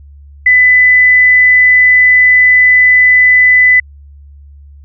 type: tone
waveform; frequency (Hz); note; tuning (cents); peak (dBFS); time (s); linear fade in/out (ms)
sine; 2000; B6; +21; -3; 0.46-3.8; 5
effects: added 71 Hz sine -33 dBFS peak until 4.84 s